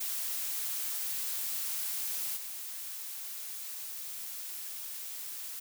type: noise with level steps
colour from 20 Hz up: blue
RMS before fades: -35 / -41 dBFS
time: 0-5.6 s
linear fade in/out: 10 ms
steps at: 2.36 s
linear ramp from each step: 10 ms
effects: none